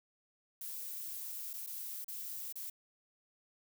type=noise with dropouts; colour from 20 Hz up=violet; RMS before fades=-43 dBFS; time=0.61-2.7 s; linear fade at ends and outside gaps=5 ms; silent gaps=1.533-1.537 / 1.665-1.671 / 2.045-2.081 / 2.526-2.556 s; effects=none